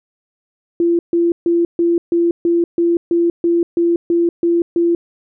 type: tone bursts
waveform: sine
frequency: 341.1 Hz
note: F4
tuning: 41 cents flat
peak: -11 dBFS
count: 13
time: 0.8-4.95 s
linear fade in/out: 2 ms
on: 190 ms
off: 140 ms
effects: none